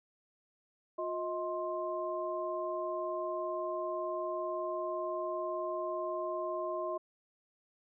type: tone cluster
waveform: sine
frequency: 357.2 / 632 / 1053 Hz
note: F4 / D#5 / C6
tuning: +39 / +27 / +11 cents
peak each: -39 / -36 / -39 dBFS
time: 0.98-6.98 s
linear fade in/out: 10 ms
effects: none